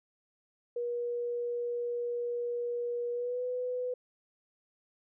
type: tone with pitch glide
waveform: sine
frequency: 479.8 to 498.7 Hz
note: A#4 to B4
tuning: +50 to +17 cents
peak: -31 dBFS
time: 0.76-3.94 s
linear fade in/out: 5 ms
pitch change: +67 cents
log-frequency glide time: 3.12-3.43 s
effects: none